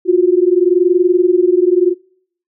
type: tone pair together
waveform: sine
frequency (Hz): 349.2 / 370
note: F4 / F#4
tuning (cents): 0 / 0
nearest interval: minor second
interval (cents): 100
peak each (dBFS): -11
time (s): 0.05-1.95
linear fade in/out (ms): 50
effects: noise-tail reverb RT60 0.6 s tail -24 dB re dry